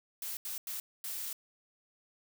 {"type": "noise bursts at uneven times", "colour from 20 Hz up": "blue", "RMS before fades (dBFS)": -39, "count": 4, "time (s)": [[0.22, 0.37], [0.45, 0.58], [0.67, 0.8], [1.04, 1.33]], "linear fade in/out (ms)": 2, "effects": []}